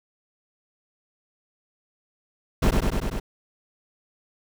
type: noise with echo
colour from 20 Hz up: brown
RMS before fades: -18 dBFS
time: 2.62-2.71 s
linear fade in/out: 10 ms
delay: 98 ms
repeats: 5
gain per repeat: -2 dB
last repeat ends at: 3.2 s
effects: none